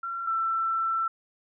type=tone pair in turn; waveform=sine; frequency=1364 / 1337.5 Hz; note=F6 / E6; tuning=-41 / +25 cents; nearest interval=unison; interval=34 cents; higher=first; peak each=-30 / -24 dBFS; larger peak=second; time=0.03-0.27 / 0.27-1.08 s; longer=second; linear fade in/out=5 ms; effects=none